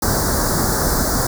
pink band-stop noise, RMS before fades -18 dBFS, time 0.02-1.27 s, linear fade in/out 5 ms, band 1700 to 4500 Hz, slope 48 dB/octave, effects none

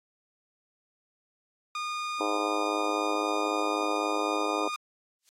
sawtooth tone, 1222 Hz, D#6, 32 cents flat, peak -27 dBFS, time 1.75-4.76 s, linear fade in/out 2 ms
harmonic tone, 103.83 Hz, G#2, in tune, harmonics 3 / 4 / 5 / 6 / 7 / 8 / 9 / 10, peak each -33 / -34 / -35 / -36 / -36 / -37 / -38 / -38 dBFS, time 2.2-4.68 s, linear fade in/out 5 ms
violet noise with exponential growth, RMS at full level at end -43 dBFS, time 5.19-5.29 s, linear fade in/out 0 ms, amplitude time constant 21 ms
effects low-pass 6000 Hz 12 dB/octave + AAC 48 kbps

